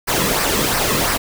pink noise with flanger, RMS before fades -18 dBFS, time 0.07-1.18 s, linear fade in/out 20 ms, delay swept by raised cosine 0.28 to 1.38 ms, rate 2.9 Hz, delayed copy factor -0.55, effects none

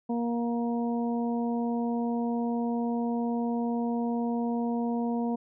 harmonic tone, 235.6 Hz, A#3, 19 cents sharp, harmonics 1 / 2 / 3 / 4, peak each -27 / -35 / -37 / -40 dBFS, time 0.09-5.36 s, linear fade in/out 10 ms, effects none

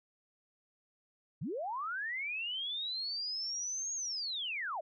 sine linear two-way sweep, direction up then down, 109.6 to 6645 to 559 Hz, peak -35 dBFS, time 1.41-4.81 s, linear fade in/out 10 ms, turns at 3.94 s, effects none

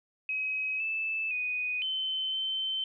sine tone with pitch steps, 2542 / 2629 / 2488 / 3068 / 3086 Hz, D#7 / E7 / D#7 / G7 / G7, +36 / -5 / -1 / -38 / -28 cents, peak -29 dBFS, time 0.29-2.84 s, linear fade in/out 2 ms, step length 510 ms, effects none

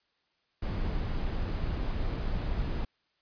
brown noise, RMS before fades -31 dBFS, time 0.62-2.85 s, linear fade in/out 5 ms, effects white hiss -74 dBFS RMS until 3.21 s + resampled to 11025 Hz

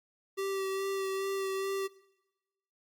square tone with vibrato, 387.9 Hz, G4, 18 cents flat, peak -32 dBFS, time 0.37-1.88 s, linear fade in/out 20 ms, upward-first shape sine, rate 2.4 Hz, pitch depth 15 cents each way, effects noise-tail reverb RT60 1.0 s tail -21 dB re dry + Opus 48 kbps

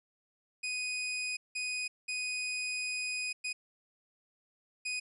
sawtooth tone bursts at uneven times, 2490 Hz, D#7, 1 cent sharp, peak -30 dBFS, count 5, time 0.63-1.37 / 1.55-1.88 / 2.08-3.33 / 3.44-3.53 / 4.85-5 s, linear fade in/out 10 ms, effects resampled to 24000 Hz

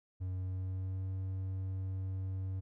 triangle tone with pitch glide, 92.5 to 94.72 Hz, F#2 to F#2, 0 to +41 cents, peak -33 dBFS, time 0.2-2.61 s, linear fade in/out 20 ms, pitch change +41 cents, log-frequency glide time 0.32-1.08 s, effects none

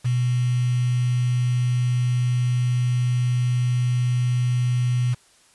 sine tone with quantisation, 123.47 Hz, B2, in tune, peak -18 dBFS, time 0.04-5.15 s, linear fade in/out 20 ms, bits 6, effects white hiss -56 dBFS RMS until 5.54 s + resampled to 24000 Hz

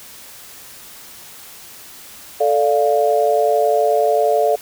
sine chord, D minor, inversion second, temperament equal, 440 / 587.3 / 698.5 Hz, A4 / D5 / F5, 0 / 0 / 0 cents, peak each -17 dBFS, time 2.4-4.56 s, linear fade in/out 10 ms, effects white hiss -39 dBFS RMS until 4.61 s

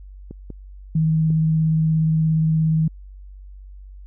clicks, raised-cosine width 3 ms, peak -21 dBFS, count 3, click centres 0.31 / 0.503 / 1.304 s
sine tone with vibrato, 159 Hz, D#3, 38 cents sharp, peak -15 dBFS, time 0.95-2.88 s, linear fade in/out 5 ms, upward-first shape square, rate 17 Hz, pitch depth 9 cents each way
effects added 48 Hz sine -37 dBFS peak until 4.06 s

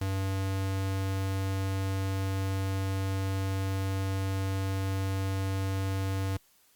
square tone, 96.4 Hz, G2, 28 cents flat, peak -29 dBFS, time 0.01-6.37 s, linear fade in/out 5 ms, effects white hiss -64 dBFS RMS until 6.75 s + Opus 48 kbps

